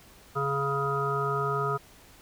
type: harmonic tone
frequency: 139.4 Hz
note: C#3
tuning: 10 cents sharp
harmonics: 1 / 3 / 5 / 7 / 9 / 10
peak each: -32 / -31 / -37 / -37 / -29 / -39 dBFS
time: 0.35-1.78 s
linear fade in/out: 20 ms
effects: pink hiss -54 dBFS RMS until 2.21 s